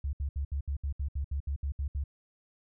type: tone bursts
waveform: sine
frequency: 70.2 Hz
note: C#2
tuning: 22 cents sharp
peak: -29 dBFS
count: 13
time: 0.04-2.039 s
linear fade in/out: 5 ms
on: 91 ms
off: 68 ms
effects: none